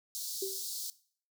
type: high-pass noise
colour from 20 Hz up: pink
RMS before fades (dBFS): -39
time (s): 0.15-0.9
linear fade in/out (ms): 0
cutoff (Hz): 4100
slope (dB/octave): 48
type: tone with exponential decay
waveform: sine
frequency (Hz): 386.7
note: G4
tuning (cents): -24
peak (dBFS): -31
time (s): 0.42-0.69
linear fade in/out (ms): 5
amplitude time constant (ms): 58
effects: noise-tail reverb RT60 0.5 s tail -19 dB re dry